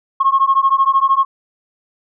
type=beating tone pair; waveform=sine; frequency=1077 / 1090 Hz; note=C6 / C#6; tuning=+50 / -29 cents; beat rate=13 Hz; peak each=-13 dBFS; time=0.2-1.25 s; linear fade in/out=10 ms; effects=tanh soft clip ceiling -3 dBFS